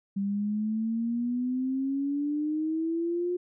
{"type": "exponential sweep", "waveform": "sine", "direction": "up", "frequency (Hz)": [196, 359.3], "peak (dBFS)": -26, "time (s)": [0.16, 3.37], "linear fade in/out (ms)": 10, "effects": []}